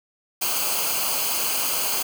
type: noise with comb filter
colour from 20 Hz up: white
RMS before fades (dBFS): -24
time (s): 0.41-2.03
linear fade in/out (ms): 10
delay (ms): 0.54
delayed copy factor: -0.7
effects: none